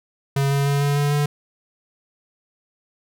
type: tone with pitch steps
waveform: square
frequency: 138.59 / 140.04 / 141.5 / 142.98 / 144.48 / 145.99 Hz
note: C#3 / C#3 / C#3 / D3 / D3 / D3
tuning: 0 / +18 / +36 / -46 / -28 / -10 cents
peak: -18 dBFS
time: 0.36-1.26 s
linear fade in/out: 5 ms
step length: 150 ms
effects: none